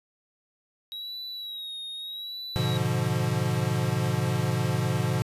triangle tone with vibrato, 3838 Hz, A#7, 50 cents sharp, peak -33 dBFS, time 0.92-2.77 s, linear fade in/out 0 ms, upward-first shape sine, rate 0.81 Hz, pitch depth 59 cents each way
square chord, G# diminished seventh, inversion none, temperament equal, 103.83 / 123.47 / 146.83 / 174.61 Hz, G#2 / B2 / D3 / F3, 0 / 0 / 0 / 0 cents, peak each -32 / -28 / -31 / -32 dBFS, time 2.56-5.22 s, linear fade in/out 0 ms
effects resampled to 32000 Hz

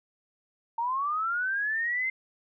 sine linear sweep, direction up, 907 to 2093 Hz, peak -26 dBFS, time 0.78-2.1 s, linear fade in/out 5 ms, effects none

